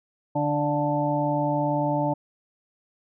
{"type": "harmonic tone with a mistuned harmonic", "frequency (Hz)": 146.83, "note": "D3", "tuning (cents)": 0, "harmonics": [1, 2, 4, 5, 6], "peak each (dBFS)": [-28, -27, -27, -33, -27], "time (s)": [0.35, 2.14], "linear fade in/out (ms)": 10, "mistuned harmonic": 5, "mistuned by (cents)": -37, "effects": []}